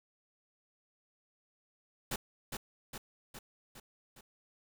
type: noise with echo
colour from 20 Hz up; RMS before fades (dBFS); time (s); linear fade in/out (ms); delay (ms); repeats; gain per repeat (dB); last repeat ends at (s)
pink; -36; 2.11-2.16; 5; 410; 5; -4; 4.21
effects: none